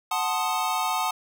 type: chord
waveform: square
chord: F# diminished seventh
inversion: none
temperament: equal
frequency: 740 / 880 / 1046.5 / 1244.5 Hz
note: F#5 / A5 / C6 / Eb6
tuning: 0 / 0 / 0 / 0 cents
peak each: -30 / -29 / -33 / -30 dBFS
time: 0.11-1.11 s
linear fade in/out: 5 ms
effects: none